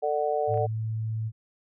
harmonic tone, 148.7 Hz, D3, 22 cents sharp, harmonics 3 / 4 / 5, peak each -28 / -28 / -28 dBFS, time 0.02-0.67 s, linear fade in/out 20 ms
sine tone with pitch glide, 109.1 to 110.56 Hz, A2 to A2, -14 to +9 cents, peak -27 dBFS, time 0.47-1.32 s, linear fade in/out 50 ms, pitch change +23 cents, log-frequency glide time 0.58-0.77 s
clicks, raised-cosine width 0.5 ms, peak -36 dBFS, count 2, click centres 0.542 / 0.575 s
effects none

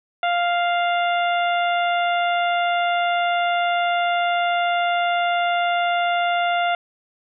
harmonic tone, 698.5 Hz, F5, in tune, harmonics 1 / 2 / 3 / 4 / 5, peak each -19 / -25 / -29 / -31 / -33 dBFS, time 0.23-6.75 s, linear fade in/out 2 ms, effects none

